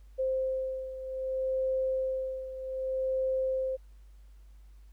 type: beating tone pair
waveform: sine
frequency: 523.3 / 523.94 Hz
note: C5 / C5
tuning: 0 / +2 cents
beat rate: 0.64 Hz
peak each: -30 / -35 dBFS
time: 0.18-3.77 s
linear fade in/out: 20 ms
effects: added 50 Hz sine -50 dBFS peak until 4.92 s + pink hiss -71 dBFS RMS until 4.92 s